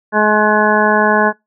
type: harmonic tone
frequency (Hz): 212.2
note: G#3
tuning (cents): +38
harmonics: 1 / 2 / 3 / 4 / 5 / 7 / 8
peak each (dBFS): -17 / -17 / -17 / -17 / -17 / -17 / -17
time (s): 0.12-1.33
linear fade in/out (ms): 50
effects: noise-tail reverb RT60 0.2 s tail -25 dB re dry